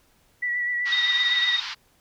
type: tone with vibrato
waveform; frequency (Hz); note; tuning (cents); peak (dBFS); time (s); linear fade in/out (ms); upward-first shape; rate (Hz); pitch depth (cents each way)
sine; 1950; B6; -23; -23; 0.42-1.57; 10; triangle; 7.9; 30
type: band-pass noise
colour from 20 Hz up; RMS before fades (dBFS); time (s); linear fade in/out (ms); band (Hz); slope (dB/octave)
white; -34; 0.85-1.75; 20; 900 to 5100; 48
type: tone with tremolo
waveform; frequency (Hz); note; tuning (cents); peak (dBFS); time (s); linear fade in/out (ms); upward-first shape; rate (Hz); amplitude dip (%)
sine; 3710; A#7; -9; -18; 0.92-1.6; 5; triangle; 18; 75
effects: pink hiss -62 dBFS RMS until 2 s